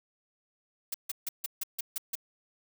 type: noise bursts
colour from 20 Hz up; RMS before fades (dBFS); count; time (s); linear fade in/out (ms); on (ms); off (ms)
blue; -33; 8; 0.92-2.154; 5; 23; 150
effects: none